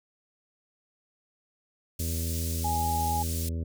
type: harmonic tone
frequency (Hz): 82.41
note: E2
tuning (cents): 0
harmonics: 1 / 2 / 3 / 4 / 5 / 6 / 7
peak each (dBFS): -29 / -40 / -39 / -47 / -46 / -51 / -51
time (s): 1.99-3.64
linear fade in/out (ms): 10
type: high-pass noise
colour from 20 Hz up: pink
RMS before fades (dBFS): -37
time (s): 1.99-3.49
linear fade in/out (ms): 5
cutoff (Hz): 6100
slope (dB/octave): 12
type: tone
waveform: sine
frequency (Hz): 830.6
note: G#5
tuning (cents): 0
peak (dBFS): -27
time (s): 2.64-3.23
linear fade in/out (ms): 10
effects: none